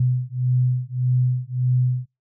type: beating tone pair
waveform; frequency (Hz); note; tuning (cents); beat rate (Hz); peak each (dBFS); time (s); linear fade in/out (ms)
sine; 125.1 / 126.8; B2 / B2; +23 / +46; 1.7; -21; 0-2.06; 5
effects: noise-tail reverb RT60 0.2 s tail -23 dB re dry